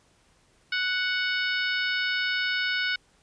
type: harmonic tone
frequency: 740 Hz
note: F#5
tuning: in tune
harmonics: 2 / 3 / 4 / 5 / 6 / 7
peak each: -27 / -31 / -33 / -35 / -37 / -38 dBFS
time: 0.72-2.96 s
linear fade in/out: 5 ms
effects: pink hiss -63 dBFS RMS until 3.22 s + resampled to 22050 Hz